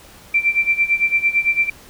sine tone with tremolo, 2349 Hz, D7, in tune, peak -11 dBFS, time 0.34-1.7 s, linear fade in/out 5 ms, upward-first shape sine, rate 8.9 Hz, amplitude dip 85%, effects pink hiss -44 dBFS RMS until 1.89 s

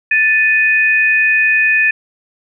sine tone pair together, 1760 / 2489 Hz, A6 / D#7, 0 / 0 cents, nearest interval tritone, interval 600 cents, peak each -12 dBFS, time 0.11-1.91 s, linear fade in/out 5 ms, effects none

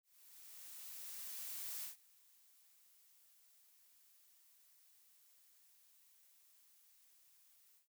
blue noise with ADSR envelope, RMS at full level -45 dBFS, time 0.03-7.88 s, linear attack 1800 ms, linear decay 130 ms, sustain -24 dB, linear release 130 ms, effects noise-tail reverb RT60 0.1 s tail -17 dB re dry

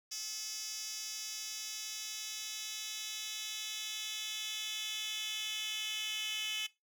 10% pulse tone with high-pass filter sweep, 431.4 Hz, A4, 34 cents flat, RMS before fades -40 dBFS, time 0.11-6.67 s, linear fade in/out 10 ms, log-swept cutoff 4800 to 3100 Hz, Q 5.2, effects noise-tail reverb RT60 0.2 s tail -18 dB re dry

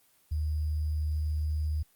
sine tone with sample-and-hold, 76.5 Hz, D#2, 29 cents flat, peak -27 dBFS, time 0.31-1.83 s, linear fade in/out 10 ms, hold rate 4900 Hz, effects white hiss -65 dBFS RMS until 1.95 s + Opus 24 kbps

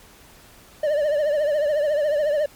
triangle tone with vibrato, 594 Hz, D5, 20 cents sharp, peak -16 dBFS, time 0.83-2.46 s, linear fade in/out 5 ms, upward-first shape triangle, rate 14 Hz, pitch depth 96 cents each way, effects pink hiss -49 dBFS RMS until 2.55 s + MP3 96 kbps

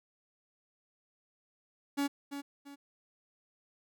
45% pulse tone with echo, 282.3 Hz, C#4, 32 cents sharp, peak -29 dBFS, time 1.97-2.08 s, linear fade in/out 20 ms, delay 340 ms, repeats 2, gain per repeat -9 dB, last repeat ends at 2.76 s, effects none

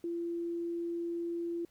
sine tone, 340.7 Hz, F4, 43 cents flat, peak -33 dBFS, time 0.04-1.65 s, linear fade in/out 2 ms, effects pink hiss -69 dBFS RMS until 1.7 s

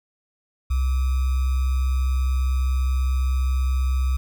sine tone with sample-and-hold, 64.9 Hz, C2, 13 cents flat, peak -18 dBFS, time 0.7-4.17 s, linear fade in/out 10 ms, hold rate 1225 Hz, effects none

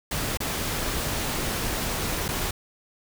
pink noise with dropouts, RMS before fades -28 dBFS, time 0.11-2.51 s, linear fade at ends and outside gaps 5 ms, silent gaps 0.373-0.403 / 2.282-2.287 s, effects none

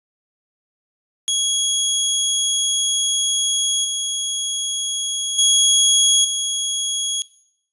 20% pulse tone with level steps, 3322 Hz, G#7, in tune, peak -12 / -16 / -7 / -15 dBFS, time 1.28-7.22 s, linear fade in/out 0 ms, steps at 3.84 / 5.38 / 6.24 s, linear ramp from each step 10 ms, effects noise-tail reverb RT60 0.7 s tail -20 dB re dry + resampled to 24000 Hz

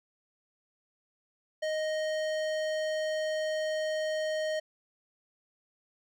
sine tone with hard clipping, 622.3 Hz, D#5, in tune, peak -31 dBFS, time 1.62-4.6 s, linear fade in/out 10 ms, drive 16 dB, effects none

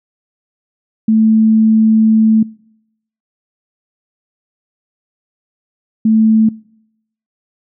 sine tone pair in turn, 220 / 220 Hz, A3 / A3, 0 / 0 cents, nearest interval unison, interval 0 cents, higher neither, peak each -7 dBFS, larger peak neither, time 1.08-2.43 / 6.05-6.49 s, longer first, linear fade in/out 5 ms, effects noise-tail reverb RT60 0.8 s tail -25 dB re dry

